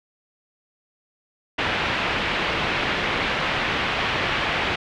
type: low-pass noise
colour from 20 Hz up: white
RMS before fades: -24 dBFS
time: 1.58-4.76 s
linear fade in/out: 10 ms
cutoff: 3000 Hz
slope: 24 dB/octave
effects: none